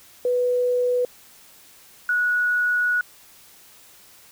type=tone pair in turn; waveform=sine; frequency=494 / 1463.3 Hz; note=B4 / F#6; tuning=0 / -20 cents; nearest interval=octave + perfect fifth; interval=1880 cents; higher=second; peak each=-18 dBFS; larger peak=neither; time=0.25-1.05 / 2.09-3.01 s; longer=second; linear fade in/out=2 ms; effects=white hiss -50 dBFS RMS until 4.31 s